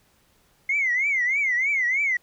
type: tone with vibrato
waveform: sine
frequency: 2107 Hz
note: C7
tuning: 12 cents sharp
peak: -19 dBFS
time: 0.69-2.17 s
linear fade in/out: 5 ms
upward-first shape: triangle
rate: 3.2 Hz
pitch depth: 190 cents each way
effects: tanh soft clip ceiling -15 dBFS + pink hiss -62 dBFS RMS until 2.22 s